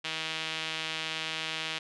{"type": "tone with band-pass filter", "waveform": "sawtooth", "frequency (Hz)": 159.3, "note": "D#3", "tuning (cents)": 41, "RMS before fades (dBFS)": -35, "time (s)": [0.04, 1.79], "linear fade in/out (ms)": 10, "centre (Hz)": 3100, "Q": 2, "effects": ["resampled to 24000 Hz"]}